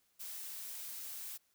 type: noise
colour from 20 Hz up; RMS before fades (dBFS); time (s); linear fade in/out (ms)
blue; -45; 0.19-1.38; 20
effects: white hiss -75 dBFS RMS until 1.54 s